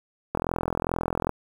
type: click train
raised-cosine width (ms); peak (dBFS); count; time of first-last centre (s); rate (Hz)
1; -11; 41; 0.35-1.293; 42.4
effects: 7-bit